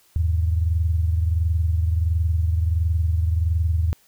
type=tone pair together; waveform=sine; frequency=80.7 / 102.14 Hz; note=E2 / G#2; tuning=-36 / -28 cents; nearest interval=major third; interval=408 cents; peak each=-18 / -26 dBFS; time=0.16-3.93 s; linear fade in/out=0 ms; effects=white hiss -58 dBFS RMS until 4.07 s